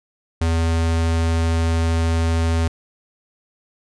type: tone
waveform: square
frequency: 82.41 Hz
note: E2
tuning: in tune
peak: -17 dBFS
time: 0.41-2.68 s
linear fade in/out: 5 ms
effects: resampled to 22050 Hz